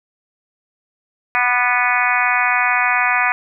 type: harmonic tone with a mistuned harmonic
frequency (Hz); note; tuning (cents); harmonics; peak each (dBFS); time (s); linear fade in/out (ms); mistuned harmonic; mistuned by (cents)
246.9; B3; 0; 3 / 4 / 5 / 6 / 7 / 8 / 9 / 10; -22 / -22 / -22 / -22 / -22 / -22 / -22 / -22; 1.35-3.32; 0; 5; -23
effects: none